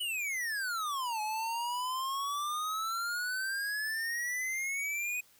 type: exponential two-way sweep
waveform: square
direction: down then up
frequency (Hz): 3005 to 846 to 2502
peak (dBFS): -33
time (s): 0-5.21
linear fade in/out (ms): 10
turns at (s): 1.21
effects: white hiss -63 dBFS RMS until 5.39 s